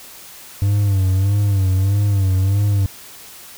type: tone with vibrato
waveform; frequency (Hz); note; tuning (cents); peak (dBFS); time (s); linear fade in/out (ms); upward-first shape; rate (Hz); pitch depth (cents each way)
triangle; 98; G2; 0; -11; 0.62-2.86; 0; sine; 1.6; 82
effects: white hiss -39 dBFS RMS until 3.57 s